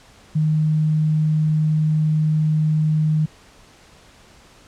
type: tone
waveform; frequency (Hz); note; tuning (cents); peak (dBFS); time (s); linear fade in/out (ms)
sine; 154.8; D#3; -9; -15; 0.35-3.26; 10
effects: pink hiss -49 dBFS RMS until 4.67 s + low-pass 8000 Hz 12 dB/octave